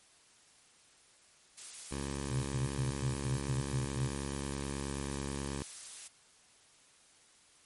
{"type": "noise", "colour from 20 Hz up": "blue", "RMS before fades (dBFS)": -44, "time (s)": [1.57, 6.08], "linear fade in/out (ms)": 10}
{"type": "tone", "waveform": "10% pulse", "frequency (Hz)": 69.3, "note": "C#2", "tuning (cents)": 0, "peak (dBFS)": -28, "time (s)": [1.91, 5.63], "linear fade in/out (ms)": 5}
{"type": "tone bursts", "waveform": "sine", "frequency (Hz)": 128.2, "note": "C3", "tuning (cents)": -35, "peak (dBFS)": -31, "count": 8, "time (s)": [2.3, 4.092], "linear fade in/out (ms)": 20, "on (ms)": 140, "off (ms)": 96}
{"effects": ["white hiss -63 dBFS RMS until 7.65 s", "MP3 48 kbps"]}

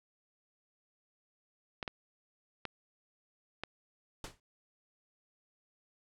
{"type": "clicks", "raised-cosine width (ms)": 0.3, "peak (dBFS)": -21, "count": 4, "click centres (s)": [1.828, 1.878, 2.653, 3.636]}
{"type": "noise with exponential decay", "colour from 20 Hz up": "pink", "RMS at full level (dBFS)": -39, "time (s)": [4.24, 4.4], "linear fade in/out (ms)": 2, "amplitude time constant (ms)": 33}
{"effects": ["low-pass 9000 Hz 12 dB/octave"]}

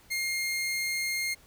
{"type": "tone", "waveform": "sawtooth", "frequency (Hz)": 2127, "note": "C7", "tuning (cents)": 28, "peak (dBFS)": -25, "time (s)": [0.1, 1.35], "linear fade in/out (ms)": 20, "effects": ["pink hiss -58 dBFS RMS until 1.46 s"]}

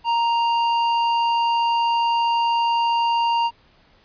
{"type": "tone with hard clipping", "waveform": "triangle", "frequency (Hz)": 932.3, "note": "A#5", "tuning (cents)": 0, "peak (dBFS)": -19, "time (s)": [0.04, 3.51], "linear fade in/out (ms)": 50, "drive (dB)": 14, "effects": ["pink hiss -56 dBFS RMS until 4.04 s", "resampled to 11025 Hz"]}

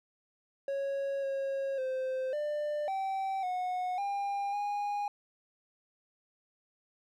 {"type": "tone with pitch steps", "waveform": "triangle", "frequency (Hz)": [552, 545, 520, 595, 773, 730, 802, 820], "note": ["C#5", "C#5", "C5", "D5", "G5", "F#5", "G5", "G#5"], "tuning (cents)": [-7, -29, -11, 22, -24, -24, 39, -22], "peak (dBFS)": -29, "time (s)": [0.68, 5.08], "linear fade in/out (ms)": 2, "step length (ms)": 550, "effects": []}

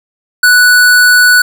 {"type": "tone", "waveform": "square", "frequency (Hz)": 1480, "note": "F#6", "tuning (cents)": 0, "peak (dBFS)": -4, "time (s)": [0.43, 1.42], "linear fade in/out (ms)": 5, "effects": []}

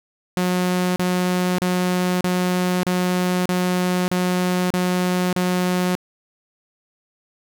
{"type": "tone bursts", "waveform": "sawtooth", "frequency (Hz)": 181, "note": "F#3", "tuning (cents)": -38, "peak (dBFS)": -14, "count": 9, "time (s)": [0.37, 5.952], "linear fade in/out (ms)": 0, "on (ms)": 590, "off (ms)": 34, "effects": []}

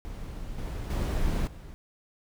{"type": "noise with level steps", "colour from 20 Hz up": "brown", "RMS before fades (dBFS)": [-38, -34, -27, -43], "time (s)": [0.05, 1.74], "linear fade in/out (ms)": 0, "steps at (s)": [0.58, 0.9, 1.47], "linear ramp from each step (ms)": 5, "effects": []}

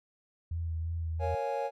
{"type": "tone with vibrato", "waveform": "sine", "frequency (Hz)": 82.41, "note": "E2", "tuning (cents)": 0, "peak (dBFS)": -31, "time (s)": [0.51, 1.35], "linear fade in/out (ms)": 5, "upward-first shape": "sine", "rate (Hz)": 2.9, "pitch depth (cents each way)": 29}
{"type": "chord", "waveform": "triangle", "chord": "Bb minor seventh", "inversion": "none", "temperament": "equal with one note detuned", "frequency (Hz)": [466.2, 552.8, 698.5, 830.6], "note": ["Bb4", "Db5", "F5", "Ab5"], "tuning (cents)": [0, -5, 0, 0], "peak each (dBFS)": [-35, -32, -38, -33], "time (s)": [1.19, 1.71], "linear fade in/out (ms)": 50}
{"effects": []}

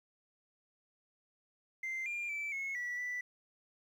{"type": "tone with pitch steps", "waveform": "sine", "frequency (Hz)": [2084, 2397, 2322, 2181, 1951, 1974], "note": ["C7", "D7", "D7", "C#7", "B6", "B6"], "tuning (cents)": [-7, 35, -20, -29, -22, -1], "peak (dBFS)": -34, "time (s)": [1.83, 3.21], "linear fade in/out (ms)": 5, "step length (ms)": 230, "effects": ["tanh soft clip ceiling -34 dBFS", "11-bit"]}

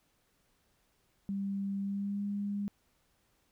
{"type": "tone with pitch glide", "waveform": "sine", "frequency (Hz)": [197.5, 202.6], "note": ["G3", "G#3"], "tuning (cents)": [13, -43], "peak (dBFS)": -32, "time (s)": [1.29, 2.68], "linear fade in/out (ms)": 0, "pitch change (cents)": 44, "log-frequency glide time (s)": [1.8, 2.24], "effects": ["pink hiss -73 dBFS RMS until 3.51 s"]}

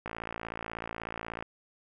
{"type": "click train", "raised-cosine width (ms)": 0.5, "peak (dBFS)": -21, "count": 78, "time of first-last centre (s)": [0.06, 1.425], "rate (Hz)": 56.4, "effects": []}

